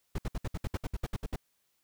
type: noise bursts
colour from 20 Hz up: brown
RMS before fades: -32 dBFS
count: 13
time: 0.15-1.36 s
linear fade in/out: 5 ms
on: 34 ms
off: 64 ms
effects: white hiss -75 dBFS RMS until 1.83 s